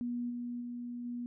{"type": "tone with level steps", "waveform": "sine", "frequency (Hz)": 241.6, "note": "B3", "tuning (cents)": -38, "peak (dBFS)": [-33, -36, -38, -36], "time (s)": [0.01, 1.26], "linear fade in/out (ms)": 0, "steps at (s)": [0.29, 0.6, 1.04], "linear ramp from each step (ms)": 20, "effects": []}